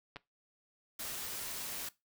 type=clicks; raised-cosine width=0.3 ms; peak=-29 dBFS; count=2; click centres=0.16 / 0.167 s
type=noise; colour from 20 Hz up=white; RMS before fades=-41 dBFS; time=0.99-1.89 s; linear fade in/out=5 ms
effects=noise-tail reverb RT60 0.2 s tail -19 dB re dry